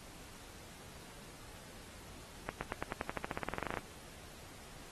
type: accelerating click train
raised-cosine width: 0.5 ms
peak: -21 dBFS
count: 20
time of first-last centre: 2.49-3.773 s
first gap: 120 ms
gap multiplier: 0.93
effects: pink hiss -54 dBFS RMS until 4.91 s + AAC 32 kbps